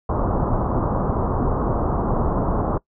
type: low-pass noise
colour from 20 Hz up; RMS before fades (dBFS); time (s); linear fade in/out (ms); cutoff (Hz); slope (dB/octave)
pink; -21; 0.09-2.78; 5; 1200; 48
effects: noise-tail reverb RT60 0.1 s tail -22 dB re dry